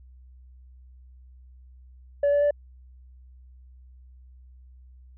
sine tone with pitch steps, 572 / 577.3 / 582.7 Hz, D5 / D5 / D5, -46 / -30 / -14 cents, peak -16 dBFS, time 2.23-2.509 s, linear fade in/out 5 ms, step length 93 ms, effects tanh soft clip ceiling -17 dBFS + added 63 Hz sine -47 dBFS peak until 5.17 s

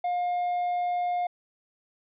triangle tone, 711 Hz, F5, 31 cents sharp, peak -23 dBFS, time 0.04-1.27 s, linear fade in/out 5 ms, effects resampled to 8000 Hz

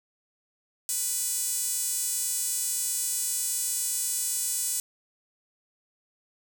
sawtooth tone with high-pass filter, 493.9 Hz, B4, in tune, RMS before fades -29 dBFS, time 0.89-4.8 s, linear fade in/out 0 ms, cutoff 8100 Hz, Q 2.1, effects none

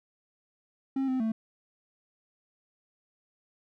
triangle tone with pitch steps, 268.4 / 259 / 222.4 Hz, C4 / C4 / A3, +44 / -17 / +19 cents, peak -24 dBFS, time 0.96-1.32 s, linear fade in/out 5 ms, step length 120 ms, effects none

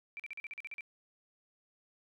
sine tone bursts, 2342 Hz, D7, 5 cents flat, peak -40 dBFS, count 10, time 0.17-0.808 s, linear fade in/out 0 ms, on 26 ms, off 42 ms, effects none

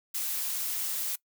blue noise, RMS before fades -32 dBFS, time 0.14-1.16 s, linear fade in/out 10 ms, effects noise-tail reverb RT60 0.1 s tail -22 dB re dry

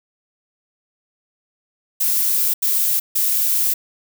violet noise bursts at uneven times, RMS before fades -18 dBFS, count 3, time 2-2.54 / 2.62-3 / 3.15-3.74 s, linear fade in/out 10 ms, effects none

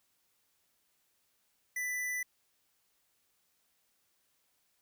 square tone, 1988 Hz, B6, 11 cents sharp, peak -34 dBFS, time 1.76-2.23 s, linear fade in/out 5 ms, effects white hiss -75 dBFS RMS until 4.81 s

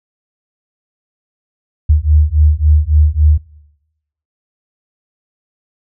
sine beating tone pair, 74.2 / 77.8 Hz, D2 / D#2, +18 / 0 cents, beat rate 3.6 Hz, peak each -10 dBFS, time 1.89-3.38 s, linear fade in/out 10 ms, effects noise-tail reverb RT60 0.9 s tail -22 dB re dry

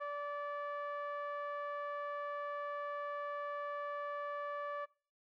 sawtooth tone with low-pass filter, 580 Hz, D5, 22 cents flat, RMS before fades -41 dBFS, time 0-4.86 s, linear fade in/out 20 ms, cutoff 1400 Hz, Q 3.2, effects noise-tail reverb RT60 0.4 s tail -22 dB re dry

